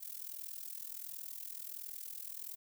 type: noise with amplitude modulation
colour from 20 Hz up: violet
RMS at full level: -42 dBFS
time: 0-2.56 s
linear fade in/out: 20 ms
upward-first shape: sine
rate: 41.4 Hz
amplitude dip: 85%
effects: none